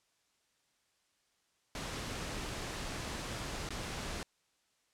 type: noise with dropouts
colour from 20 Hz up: pink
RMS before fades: -40 dBFS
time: 1.75-4.23 s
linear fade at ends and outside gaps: 1 ms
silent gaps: 3.69-3.705 s
effects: white hiss -75 dBFS RMS until 4.93 s + low-pass 8000 Hz 12 dB/octave